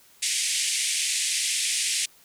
white band-pass noise, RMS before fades -26 dBFS, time 0.22-2.06 s, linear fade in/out 10 ms, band 2000 to 9800 Hz, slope 48 dB/octave, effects white hiss -56 dBFS RMS until 2.24 s

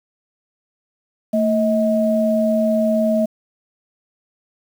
sine tone pair together, 224.4 / 634.7 Hz, A3 / D#5, +34 / +34 cents, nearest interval octave + tritone, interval 1800 cents, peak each -17 dBFS, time 1.33-3.26 s, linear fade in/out 10 ms, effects 7-bit

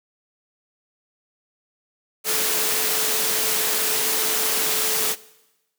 sine tone in noise, 436.9 Hz, A4, 12 cents flat, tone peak -32 dBFS, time 2.24-5.16 s, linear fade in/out 50 ms, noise white, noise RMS -22 dBFS, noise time 2.24-5.16 s, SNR -13 dB, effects noise-tail reverb RT60 1.0 s tail -20 dB re dry + high-pass 200 Hz 12 dB/octave

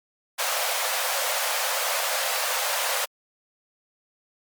pink high-pass noise, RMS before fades -26 dBFS, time 0.38-3.06 s, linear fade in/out 20 ms, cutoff 500 Hz, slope 96 dB/octave, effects Opus 48 kbps

